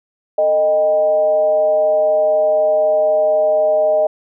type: tone with frequency modulation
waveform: sine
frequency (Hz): 619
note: D#5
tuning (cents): -9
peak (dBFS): -11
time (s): 0.38-4.07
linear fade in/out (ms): 5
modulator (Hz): 175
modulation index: 0.45
effects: none

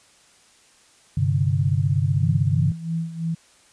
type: chord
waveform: sine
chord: G suspended fourth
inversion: none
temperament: equal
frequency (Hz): 98 / 130.81 / 146.83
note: G2 / C3 / D3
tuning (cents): 0 / 0 / 0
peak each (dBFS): -22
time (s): 1.17-2.72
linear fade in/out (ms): 5
type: tone with tremolo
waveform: sine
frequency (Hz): 164.81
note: E3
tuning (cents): 0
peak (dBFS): -21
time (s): 2.21-3.35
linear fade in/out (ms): 10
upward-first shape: sine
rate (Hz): 3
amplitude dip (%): 75
effects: white hiss -55 dBFS RMS until 3.72 s + resampled to 22050 Hz

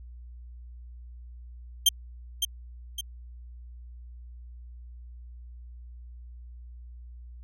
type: tone with echo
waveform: sawtooth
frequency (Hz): 3167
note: G7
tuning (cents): +17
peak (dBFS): -13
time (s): 1.86-1.89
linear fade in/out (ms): 5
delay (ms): 560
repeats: 2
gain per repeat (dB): -7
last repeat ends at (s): 3.01
effects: added 60 Hz sine -42 dBFS peak until 7.43 s

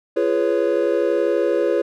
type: chord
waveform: triangle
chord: C# dominant seventh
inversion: first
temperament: equal with one note detuned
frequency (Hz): 343.2 / 415.3 / 493.9 / 554.4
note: E#4 / G#4 / B4 / C#5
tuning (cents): -30 / 0 / 0 / 0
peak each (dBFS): -20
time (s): 0.16-1.82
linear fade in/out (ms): 10
effects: none

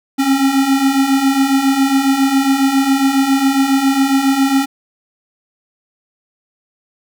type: beating tone pair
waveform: square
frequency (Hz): 266 / 273.3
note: C4 / C#4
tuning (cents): +29 / -24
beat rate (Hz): 7.3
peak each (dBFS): -18 / -13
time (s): 0.18-4.66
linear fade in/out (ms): 20
effects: none

